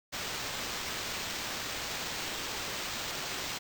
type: noise with sample-and-hold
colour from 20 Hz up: white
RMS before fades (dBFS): -37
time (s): 0.12-3.59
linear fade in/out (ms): 20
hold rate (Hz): 11025
effects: none